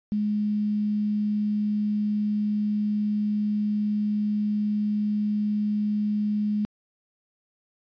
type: tone with quantisation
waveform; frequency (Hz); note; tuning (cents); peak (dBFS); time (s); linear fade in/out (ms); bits
sine; 209.4; G#3; +15; -22; 0.12-6.65; 0; 8
effects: resampled to 11025 Hz